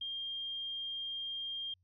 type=tone; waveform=sine; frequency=3207 Hz; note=G7; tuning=39 cents sharp; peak=-37 dBFS; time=0.01-1.74 s; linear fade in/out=5 ms; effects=added 91 Hz sine -70 dBFS peak until 1.83 s